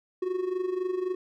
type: tone with amplitude modulation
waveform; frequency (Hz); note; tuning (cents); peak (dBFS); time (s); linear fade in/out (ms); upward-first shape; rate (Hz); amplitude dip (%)
triangle; 367.7; F#4; -11; -22; 0.22-1.15; 5; sine; 23.8; 70
effects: none